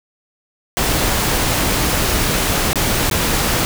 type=noise with dropouts; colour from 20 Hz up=pink; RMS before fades=-17 dBFS; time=0.77-3.65 s; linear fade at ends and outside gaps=0 ms; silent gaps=2.731-2.757 / 3.099-3.112 s; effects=none